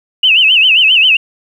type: tone with vibrato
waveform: sine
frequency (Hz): 2804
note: F7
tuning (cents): +6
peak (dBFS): -5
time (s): 0.23-1.17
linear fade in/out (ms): 5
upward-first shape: sine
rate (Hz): 7.5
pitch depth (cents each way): 170
effects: 7-bit